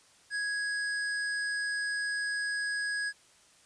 square tone, 1661.2 Hz, G#6, in tune, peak -31 dBFS, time 0.3-3.13 s, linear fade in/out 50 ms, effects white hiss -61 dBFS RMS until 3.65 s + resampled to 22050 Hz

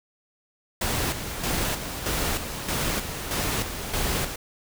pink noise with tremolo, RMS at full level -26 dBFS, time 0.81-4.36 s, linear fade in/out 5 ms, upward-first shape square, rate 1.6 Hz, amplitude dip 55%, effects none

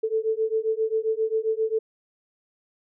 sine beating tone pair, 438 / 445.5 Hz, A4 / A4, -8 / +22 cents, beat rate 7.5 Hz, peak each -25 dBFS, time 0.03-1.79 s, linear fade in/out 10 ms, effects none

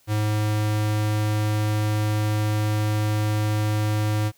square tone, 106.3 Hz, G#2, 41 cents sharp, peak -21 dBFS, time 0.07-4.32 s, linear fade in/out 50 ms, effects white hiss -60 dBFS RMS until 4.37 s

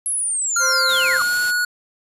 sine linear sweep, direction down, 11090 to 1100 Hz, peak -19 dBFS, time 0.06-1.22 s, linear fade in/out 0 ms
square tone with pitch glide, 1396.9 to 1457.9 Hz, F6 to F#6, 0 to -26 cents, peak -18 dBFS, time 0.56-1.65 s, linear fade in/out 5 ms, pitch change +74 cents, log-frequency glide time 0.91-1.4 s
harmonic tone, 523.3 Hz, C5, in tune, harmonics 1 / 2 / 3 / 4, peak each -26 / -29 / -31 / -34 dBFS, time 0.59-1.21 s, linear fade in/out 50 ms
white noise, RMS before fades -32 dBFS, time 0.88-1.52 s, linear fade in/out 20 ms
effects resampled to 32000 Hz

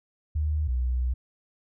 sine tone pair in turn, 76 / 62.33 Hz, D#2 / B1, -40 / +17 cents, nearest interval minor third, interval 343 cents, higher first, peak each -23 dBFS, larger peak neither, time 0.35-0.68 / 0.68-1.14 s, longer second, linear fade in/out 10 ms, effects none

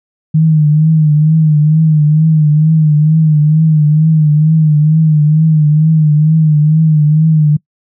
sine tone with vibrato, 154.5 Hz, D#3, 12 cents flat, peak -5 dBFS, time 0.34-7.57 s, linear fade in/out 10 ms, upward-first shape triangle, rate 2.2 Hz, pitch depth 73 cents each way, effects noise-tail reverb RT60 0.1 s tail -24 dB re dry

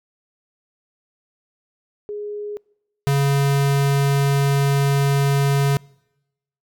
sine / square tone pair in turn, 415.3 / 139.76 Hz, G#4 / C#3, 0 / +15 cents, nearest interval octave + perfect fifth, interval 1885 cents, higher first, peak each -26 / -16 dBFS, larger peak second, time 2.09-2.57 / 3.07-5.77 s, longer second, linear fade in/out 0 ms, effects noise-tail reverb RT60 0.9 s tail -26 dB re dry

